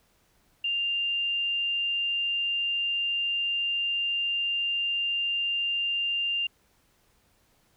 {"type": "tone", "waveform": "sine", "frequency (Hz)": 2794, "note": "F7", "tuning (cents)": 0, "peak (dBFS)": -25, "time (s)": [0.64, 6.47], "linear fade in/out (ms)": 5, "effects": ["pink hiss -66 dBFS RMS until 7.76 s"]}